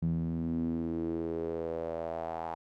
sawtooth tone with band-pass filter sweep, 82.41 Hz, E2, in tune, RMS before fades -34 dBFS, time 0.02-2.55 s, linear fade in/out 5 ms, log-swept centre 170 to 840 Hz, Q 4.6, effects none

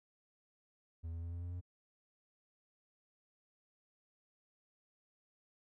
triangle tone with pitch steps, 82.4 / 83.65 / 84.91 / 86.2 / 87.5 / 88.83 Hz, E2 / E2 / F2 / F2 / F2 / F2, 0 / +26 / -48 / -22 / +4 / +30 cents, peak -38 dBFS, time 1.03-1.612 s, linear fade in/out 20 ms, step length 97 ms, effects none

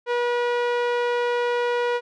sawtooth tone with low-pass filter, 483 Hz, B4, 39 cents flat, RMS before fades -23 dBFS, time 0.06-2.01 s, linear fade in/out 50 ms, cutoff 2700 Hz, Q 0.69, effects none

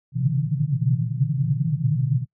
white band-pass noise, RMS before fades -22 dBFS, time 0.12-2.26 s, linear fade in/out 50 ms, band 120 to 160 Hz, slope 96 dB/octave, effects noise-tail reverb RT60 0.1 s tail -25 dB re dry

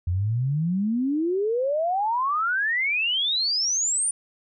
sine exponential sweep, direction up, 84.3 to 9440 Hz, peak -21 dBFS, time 0.07-4.11 s, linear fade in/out 5 ms, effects none

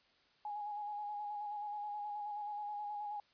sine tone with vibrato, 830.6 Hz, G#5, in tune, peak -39 dBFS, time 0.45-3.2 s, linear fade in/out 2 ms, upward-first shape square, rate 9.4 Hz, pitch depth 22 cents each way, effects white hiss -70 dBFS RMS until 3.33 s + resampled to 11025 Hz

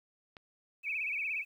click, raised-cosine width 0.3 ms, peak -32 dBFS, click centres 0.368 s
sine tone with vibrato, 2424 Hz, D#7, 46 cents flat, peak -32 dBFS, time 0.83-1.45 s, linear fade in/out 50 ms, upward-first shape sine, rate 17 Hz, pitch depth 140 cents each way
effects 11-bit

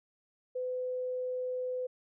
sine tone, 505 Hz, B4, 39 cents sharp, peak -32 dBFS, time 0.55-1.87 s, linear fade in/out 10 ms, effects none

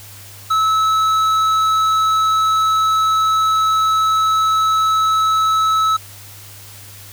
triangle tone with tanh clipping, 1300 Hz, E6, 24 cents flat, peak -14 dBFS, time 0.5-5.97 s, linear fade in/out 10 ms, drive 13 dB, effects added 100 Hz sine -40 dBFS peak until 7.12 s + white hiss -39 dBFS RMS until 7.12 s

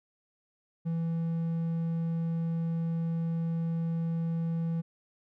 triangle tone, 165.6 Hz, E3, 8 cents sharp, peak -26 dBFS, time 0.85-4.82 s, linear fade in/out 20 ms, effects none

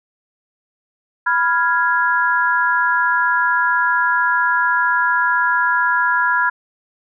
sine chord, F diminished, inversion second, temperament equal, 987.8 / 1396.9 / 1661.2 Hz, Cb6 / F6 / Ab6, 0 / 0 / 0 cents, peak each -18 dBFS, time 1.26-6.5 s, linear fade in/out 10 ms, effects none

